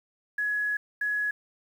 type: tone pair in turn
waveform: sine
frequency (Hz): 1683 / 1683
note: G#6 / G#6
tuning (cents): +23 / +23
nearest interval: unison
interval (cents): 0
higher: neither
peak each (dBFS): -25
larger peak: neither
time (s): 0.38-0.77 / 1.01-1.31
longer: first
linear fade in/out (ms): 5
effects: 9-bit